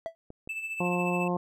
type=tone with exponential decay; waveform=triangle; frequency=659.3 Hz; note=E5; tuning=in tune; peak=-25 dBFS; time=0.06-0.15 s; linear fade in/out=0 ms; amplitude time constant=19 ms
type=clicks; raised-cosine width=2 ms; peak=-30 dBFS; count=2; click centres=0.304 / 0.475 s
type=tone with tremolo; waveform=triangle; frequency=2637 Hz; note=E7; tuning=in tune; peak=-29 dBFS; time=0.49-1.28 s; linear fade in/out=5 ms; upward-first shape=sine; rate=14 Hz; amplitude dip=55%
type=harmonic tone; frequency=177.3 Hz; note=F3; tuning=26 cents sharp; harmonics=1 / 2 / 3 / 4 / 5 / 6; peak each=-29 / -32 / -34 / -35 / -36 / -37 dBFS; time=0.8-1.37 s; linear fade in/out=5 ms
effects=none